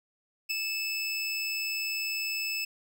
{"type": "tone with ADSR envelope", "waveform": "25% pulse", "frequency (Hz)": 2620, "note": "E7", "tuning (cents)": -11, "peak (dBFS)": -22, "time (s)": [0.49, 2.65], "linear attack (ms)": 19, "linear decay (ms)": 9, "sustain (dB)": -4, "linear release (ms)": 7, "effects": []}